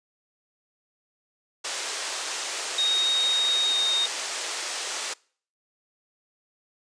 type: band-pass noise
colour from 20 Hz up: white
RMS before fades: -32 dBFS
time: 1.64-5.14 s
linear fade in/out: 10 ms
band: 380 to 8000 Hz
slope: 24 dB/octave
type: tone with pitch glide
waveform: sine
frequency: 3739 to 3707 Hz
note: A#7 to A#7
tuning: +4 to -10 cents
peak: -21 dBFS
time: 2.78-4.06 s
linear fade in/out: 5 ms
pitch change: -14 cents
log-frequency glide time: 3.67-3.75 s
effects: noise-tail reverb RT60 0.5 s tail -25 dB re dry + resampled to 22050 Hz